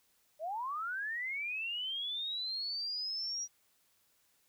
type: linear sweep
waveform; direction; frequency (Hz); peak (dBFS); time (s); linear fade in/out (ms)
sine; up; 589 to 5780; -35; 0.39-3.48; 50
effects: white hiss -72 dBFS RMS until 4.48 s